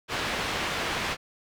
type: low-pass noise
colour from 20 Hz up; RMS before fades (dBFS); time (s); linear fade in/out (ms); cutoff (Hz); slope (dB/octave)
white; -30; 0.08-1.17; 50; 2700; 12
effects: none